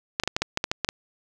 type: clicks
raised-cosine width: 0.2 ms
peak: -6 dBFS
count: 10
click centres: 0.199 / 0.236 / 0.276 / 0.365 / 0.42 / 0.574 / 0.641 / 0.715 / 0.847 / 0.889 s
effects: none